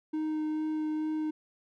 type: tone with vibrato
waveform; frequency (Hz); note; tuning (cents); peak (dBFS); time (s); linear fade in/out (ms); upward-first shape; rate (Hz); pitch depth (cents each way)
triangle; 309.6; D#4; -9; -27; 0.13-1.31; 10; sine; 2.3; 9
effects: none